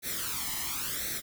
white noise with flanger, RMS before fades -34 dBFS, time 0.02-1.22 s, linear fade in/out 50 ms, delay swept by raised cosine 0.5 to 1 ms, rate 0.94 Hz, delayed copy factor +0.75, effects none

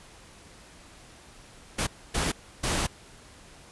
pink noise bursts at uneven times, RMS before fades -27 dBFS, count 3, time 1.78-1.87 / 2.14-2.32 / 2.63-2.87 s, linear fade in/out 10 ms, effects pink hiss -51 dBFS RMS until 3.71 s + resampled to 24000 Hz

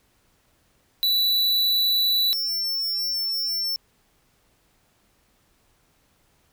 square tone pair in turn, 3955 / 5401 Hz, B7 / E8, +2 / +41 cents, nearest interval perfect fourth, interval 539 cents, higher second, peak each -19 / -24 dBFS, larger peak first, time 1.03-2.33 / 2.33-3.76 s, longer second, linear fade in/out 0 ms, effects pink hiss -64 dBFS RMS until 6.52 s

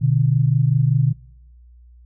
sine tone pair together, 123.9 / 149.1 Hz, B2 / D3, +6 / +27 cents, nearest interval minor third, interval 321 cents, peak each -16 / -17 dBFS, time 0.01-1.13 s, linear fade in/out 20 ms, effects noise-tail reverb RT60 0.8 s tail -25 dB re dry + added 60 Hz sine -44 dBFS peak until 2.05 s

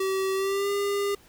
square tone with pitch glide, 383.5 to 403 Hz, G4 to G4, -38 to +48 cents, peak -25 dBFS, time 0-1.15 s, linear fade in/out 5 ms, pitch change +86 cents, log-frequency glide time 0.34-0.7 s, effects pink hiss -56 dBFS RMS until 1.28 s

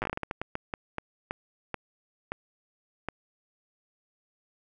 slowing click train, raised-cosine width 0.5 ms, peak -16 dBFS, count 18, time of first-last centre 0.02-3.086 s, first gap 8 ms, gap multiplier 1.33, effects none

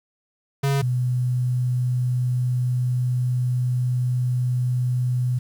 square / sine tone pair in turn, 138.59 / 124.72 Hz, C#3 / B2, 0 / +17 cents, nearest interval major second, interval 183 cents, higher first, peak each -19 dBFS, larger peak neither, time 0.63-0.82 / 0.82-5.39 s, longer second, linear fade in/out 10 ms, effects 8-bit

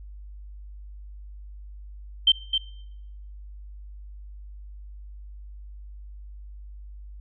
sine tone with echo, 3124 Hz, G7, 7 cents flat, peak -13 dBFS, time 2.27-2.32 s, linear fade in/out 5 ms, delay 260 ms, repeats 1, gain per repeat -7 dB, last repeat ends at 2.58 s, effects noise-tail reverb RT60 0.9 s tail -23 dB re dry + added 50 Hz sine -39 dBFS peak until 7.2 s

